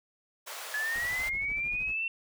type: high-pass noise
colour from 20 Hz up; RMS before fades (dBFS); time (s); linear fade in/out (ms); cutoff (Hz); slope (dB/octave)
pink; -41; 0.46-1.3; 20; 600; 24
type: linear sweep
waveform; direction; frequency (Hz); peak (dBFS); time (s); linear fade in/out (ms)
sine; up; 1694 to 2718; -29; 0.74-2.08; 2
type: noise with tremolo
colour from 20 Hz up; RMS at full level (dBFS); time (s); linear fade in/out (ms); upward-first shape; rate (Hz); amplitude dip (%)
brown; -44; 0.95-1.94; 10; sine; 13; 80
effects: none